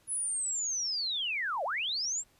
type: linear two-way sweep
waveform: sine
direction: down then up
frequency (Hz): 10430 to 523.3 to 7710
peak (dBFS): -30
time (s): 0.07-2.24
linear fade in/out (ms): 50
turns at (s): 1.64
effects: pink hiss -66 dBFS RMS until 2.39 s + resampled to 32000 Hz